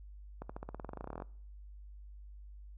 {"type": "accelerating click train", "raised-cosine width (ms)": 1, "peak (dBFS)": -28, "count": 20, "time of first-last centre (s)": [0.42, 1.222], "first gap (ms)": 75, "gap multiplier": 0.93, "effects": ["noise-tail reverb RT60 0.6 s tail -23 dB re dry", "added 50 Hz sine -48 dBFS peak until 2.77 s"]}